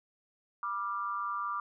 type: tone with amplitude modulation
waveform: sine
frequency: 1182 Hz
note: D6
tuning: 11 cents sharp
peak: -28 dBFS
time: 0.63-1.6 s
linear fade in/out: 2 ms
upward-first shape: sine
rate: 205 Hz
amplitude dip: 85%
effects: none